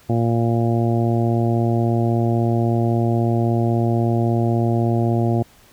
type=harmonic tone; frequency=116.3 Hz; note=A#2; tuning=4 cents flat; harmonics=1 / 2 / 3 / 4 / 5 / 6 / 7; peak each=-18 / -22 / -23 / -32 / -30 / -27 / -34 dBFS; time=0.09-5.43 s; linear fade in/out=10 ms; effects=pink hiss -51 dBFS RMS until 5.72 s